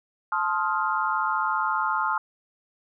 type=chord; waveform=sine; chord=F dominant seventh; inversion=first; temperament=just; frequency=873.1 / 1047.7 / 1257.2 / 1396.9 Hz; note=A5 / C6 / Eb6 / F6; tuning=-14 / +2 / +18 / 0 cents; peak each=-28 dBFS; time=0.32-2.18 s; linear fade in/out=2 ms; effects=none